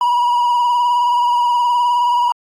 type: tone with vibrato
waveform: triangle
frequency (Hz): 968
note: B5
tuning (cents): -35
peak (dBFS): -10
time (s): 0.01-2.32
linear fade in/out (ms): 2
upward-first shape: triangle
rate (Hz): 19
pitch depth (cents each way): 46
effects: AAC 48 kbps